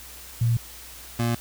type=tone pair in turn; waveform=sine / 25% pulse; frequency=116.9 / 117.78 Hz; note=A#2 / A#2; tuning=+5 / +18 cents; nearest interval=unison; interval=13 cents; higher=second; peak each=-18 dBFS; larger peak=neither; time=0.41-0.57 / 1.19-1.35 s; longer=neither; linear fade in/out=5 ms; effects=added 60 Hz sine -48 dBFS peak until 1.4 s + white hiss -43 dBFS RMS until 1.4 s